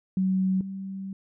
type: tone pair in turn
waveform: sine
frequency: 188.5 / 193.02 Hz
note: F#3 / G3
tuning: +32 / -27 cents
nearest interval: unison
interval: 41 cents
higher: second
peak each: -21 / -32 dBFS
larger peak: first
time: 0.17-0.61 / 0.61-1.13 s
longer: second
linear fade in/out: 2 ms
effects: none